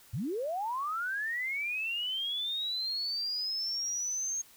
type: linear sweep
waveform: sine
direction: up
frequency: 89.2 to 6490 Hz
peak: -31 dBFS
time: 0.13-4.42 s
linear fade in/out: 10 ms
effects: white hiss -58 dBFS RMS until 4.56 s